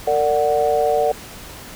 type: chord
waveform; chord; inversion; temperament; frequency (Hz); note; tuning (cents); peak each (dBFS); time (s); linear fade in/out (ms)
sine; Bb augmented; none; equal with one note detuned; 456 / 587.3 / 740; Bb4 / D5 / F#5; -38 / 0 / 0; -19; 0.07-1.12; 5
effects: pink hiss -37 dBFS RMS until 1.75 s